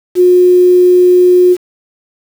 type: tone with quantisation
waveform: sine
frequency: 360.4 Hz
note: F#4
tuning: 45 cents flat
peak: -3 dBFS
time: 0.15-1.57 s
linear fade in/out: 50 ms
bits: 5
effects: none